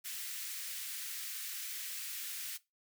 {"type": "high-pass noise", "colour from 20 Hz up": "white", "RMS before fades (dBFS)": -42, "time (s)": [0.04, 2.58], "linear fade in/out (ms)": 20, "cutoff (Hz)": 1600, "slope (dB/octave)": 24, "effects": ["noise-tail reverb RT60 0.2 s tail -18 dB re dry"]}